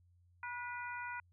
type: harmonic tone with a mistuned harmonic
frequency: 485.1 Hz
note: B4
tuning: 31 cents flat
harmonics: 2 / 3 / 4 / 5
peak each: -44 / -44 / -49 / -50 dBFS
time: 0.43-1.2 s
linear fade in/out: 2 ms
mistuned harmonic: 4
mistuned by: +37 cents
effects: added 88 Hz sine -65 dBFS peak until 1.32 s